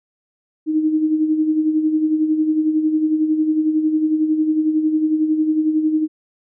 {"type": "tone with tremolo", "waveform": "sine", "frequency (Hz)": 311.1, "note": "D#4", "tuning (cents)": 0, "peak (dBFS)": -12, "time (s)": [0.66, 6.08], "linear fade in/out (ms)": 50, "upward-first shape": "sine", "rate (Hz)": 11, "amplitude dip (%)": 55, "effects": []}